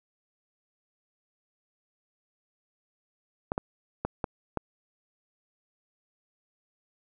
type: clicks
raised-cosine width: 1 ms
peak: -14 dBFS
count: 5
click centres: 3.519 / 3.579 / 4.05 / 4.242 / 4.573 s
effects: none